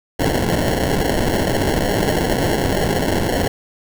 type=noise with sample-and-hold; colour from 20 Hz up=white; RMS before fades=-18 dBFS; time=0.19-3.48 s; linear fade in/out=5 ms; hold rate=1225 Hz; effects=none